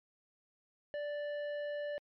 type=tone with hard clipping; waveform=triangle; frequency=586 Hz; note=D5; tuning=4 cents flat; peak=-38 dBFS; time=0.94-1.98 s; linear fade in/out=0 ms; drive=15 dB; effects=low-pass 3000 Hz 12 dB/octave + MP3 96 kbps